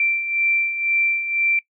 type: beating tone pair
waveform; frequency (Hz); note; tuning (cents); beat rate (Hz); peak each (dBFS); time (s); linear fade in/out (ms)
sine; 2349 / 2351; D7 / D7; 0 / +1; 2; -26 / -19; 0-1.59; 2
effects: noise-tail reverb RT60 0.1 s tail -22 dB re dry